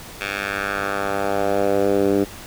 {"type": "tone with band-pass filter sweep", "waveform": "10% pulse", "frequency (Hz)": 99.7, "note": "G2", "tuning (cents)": 30, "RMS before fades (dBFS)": -21, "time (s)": [0.2, 2.25], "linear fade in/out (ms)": 20, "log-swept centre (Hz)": [2400, 330], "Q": 1.7, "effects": ["pink hiss -38 dBFS RMS until 2.46 s"]}